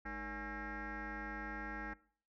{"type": "tone with frequency modulation", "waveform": "sine", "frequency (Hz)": 830.6, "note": "G#5", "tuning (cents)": 0, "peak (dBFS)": -40, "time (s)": [0.05, 1.94], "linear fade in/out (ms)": 10, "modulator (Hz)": 260, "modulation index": 4.2, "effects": ["noise-tail reverb RT60 0.5 s tail -20 dB re dry", "tanh soft clip ceiling -36 dBFS"]}